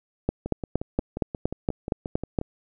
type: two click trains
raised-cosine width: 2 ms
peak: -9 / -17 dBFS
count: 10 / 12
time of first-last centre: 0.29-2.388 / 0.46-2.414 s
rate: 4.29 / 5.63 Hz
effects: none

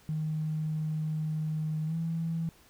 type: tone with pitch glide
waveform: triangle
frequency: 155.56 to 164.43 Hz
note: D#3 to E3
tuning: 0 to -4 cents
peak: -25 dBFS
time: 0.09-2.49 s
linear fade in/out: 0 ms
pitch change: +96 cents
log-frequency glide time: 1.86-1.95 s
effects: tanh soft clip ceiling -27 dBFS + pink hiss -60 dBFS RMS until 2.69 s

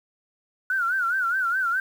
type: tone with vibrato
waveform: sine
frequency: 1456 Hz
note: F#6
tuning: 28 cents flat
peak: -21 dBFS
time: 0.7-1.8 s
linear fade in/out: 2 ms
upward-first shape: sine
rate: 4.8 Hz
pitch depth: 130 cents each way
effects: 8-bit

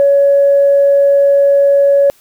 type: tone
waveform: sine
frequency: 561 Hz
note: C#5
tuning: 21 cents sharp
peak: -5 dBFS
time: 0-2.1 s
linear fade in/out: 0 ms
effects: tanh soft clip ceiling -1 dBFS + white hiss -49 dBFS RMS until 2.2 s

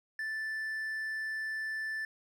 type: tone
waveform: triangle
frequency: 1760 Hz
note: A6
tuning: in tune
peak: -32 dBFS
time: 0.19-2.05 s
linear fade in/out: 2 ms
effects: none

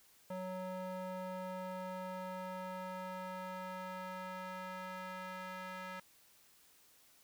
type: tone with band-pass filter sweep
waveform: square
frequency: 185.1 Hz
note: F#3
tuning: 1 cent sharp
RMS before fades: -44 dBFS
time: 0.3-6 s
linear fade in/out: 5 ms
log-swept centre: 640 to 1500 Hz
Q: 1.2
effects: white hiss -66 dBFS RMS until 7.23 s

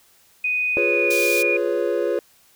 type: tone with pitch glide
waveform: sine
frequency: 2489 to 2443 Hz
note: D#7 to D#7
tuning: 0 to -32 cents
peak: -19 dBFS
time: 0.44-1.57 s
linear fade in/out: 5 ms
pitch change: -32 cents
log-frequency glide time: 0.72-1.25 s
type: chord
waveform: triangle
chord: C# dominant seventh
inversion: first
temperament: equal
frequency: 349.2 / 415.3 / 493.9 / 554.4 Hz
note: E#4 / G#4 / B4 / C#5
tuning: 0 / 0 / 0 / 0 cents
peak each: -23 dBFS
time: 0.77-2.19 s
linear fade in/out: 0 ms
type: high-pass noise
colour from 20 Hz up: pink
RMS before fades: -29 dBFS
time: 1.1-1.43 s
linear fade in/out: 10 ms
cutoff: 3600 Hz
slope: 24 dB/octave
effects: white hiss -56 dBFS RMS until 2.55 s

